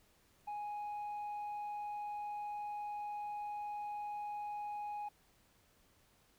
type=tone with tanh clipping; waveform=sine; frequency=830.6 Hz; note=G#5; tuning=in tune; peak=-40 dBFS; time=0.47-5.09 s; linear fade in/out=10 ms; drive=2 dB; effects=pink hiss -70 dBFS RMS until 6.38 s